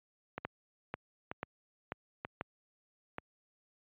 two click trains, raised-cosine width 0.5 ms, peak -23 / -21 dBFS, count 4 / 5, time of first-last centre 0.38-3.184 / 0.45-2.411 s, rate 1.07 / 2.04 Hz, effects high-pass 80 Hz 12 dB/octave + resampled to 8000 Hz

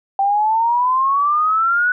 sine exponential sweep, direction up, 779 to 1489 Hz, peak -13 dBFS, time 0.19-1.92 s, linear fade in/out 2 ms, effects none

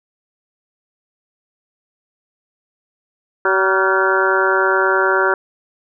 harmonic tone with a mistuned harmonic, 190.2 Hz, F#3, 48 cents sharp, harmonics 2 / 3 / 4 / 5 / 6 / 7 / 8 / 9, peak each -18 / -22 / -26 / -21 / -24 / -18 / -20 / -27 dBFS, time 3.45-5.34 s, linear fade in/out 2 ms, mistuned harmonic 7, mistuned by +77 cents, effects none

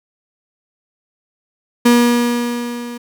35% pulse tone with level ramp, 239.7 Hz, A#3, 48 cents sharp, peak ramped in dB -5 to -25 dBFS, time 1.85-2.98 s, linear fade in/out 10 ms, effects none

